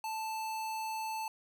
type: tone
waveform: square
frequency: 880 Hz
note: A5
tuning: in tune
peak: -36 dBFS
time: 0.04-1.28 s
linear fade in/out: 2 ms
effects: none